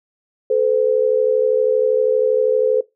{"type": "tone pair together", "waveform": "sine", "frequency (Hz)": [436.4, 509], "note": ["A4", "C5"], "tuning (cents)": [-14, -48], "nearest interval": "minor third", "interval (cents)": 266, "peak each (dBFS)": -16, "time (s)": [0.5, 2.81], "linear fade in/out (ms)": 5, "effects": ["noise-tail reverb RT60 0.2 s tail -20 dB re dry"]}